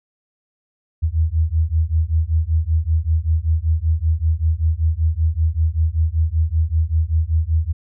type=beating tone pair; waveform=sine; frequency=77.78 / 82.98 Hz; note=D#2 / E2; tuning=0 / +12 cents; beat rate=5.2 Hz; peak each=-18 / -18 dBFS; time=1.02-7.73 s; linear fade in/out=20 ms; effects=none